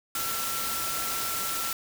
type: tone in noise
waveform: sine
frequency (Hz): 1346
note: E6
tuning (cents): +36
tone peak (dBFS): -35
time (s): 0.15-1.73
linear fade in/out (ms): 2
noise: white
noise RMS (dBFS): -31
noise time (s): 0.15-1.73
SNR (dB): -7
effects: none